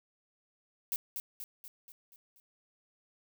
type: noise with echo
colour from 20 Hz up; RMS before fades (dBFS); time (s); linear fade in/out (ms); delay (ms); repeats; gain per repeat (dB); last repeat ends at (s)
violet; -33; 0.92-0.96; 0; 240; 6; -5; 2.4
effects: none